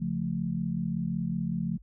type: chord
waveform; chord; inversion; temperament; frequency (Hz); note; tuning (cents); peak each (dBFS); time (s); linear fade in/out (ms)
sine; Db augmented; none; equal; 138.59 / 174.61 / 220; Db3 / F3 / A3; 0 / 0 / 0; -35 / -30 / -33; 0-1.78; 20
effects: added 50 Hz sine -50 dBFS peak until 1.82 s